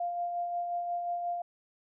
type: tone with tremolo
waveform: sine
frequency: 698.5 Hz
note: F5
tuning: in tune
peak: -29 dBFS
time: 0-1.42 s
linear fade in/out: 5 ms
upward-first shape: sine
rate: 5.6 Hz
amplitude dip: 35%
effects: none